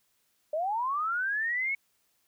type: linear sweep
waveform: sine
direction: up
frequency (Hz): 587.3 to 2222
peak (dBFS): -27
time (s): 0.53-1.75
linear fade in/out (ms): 5
effects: white hiss -72 dBFS RMS until 2.27 s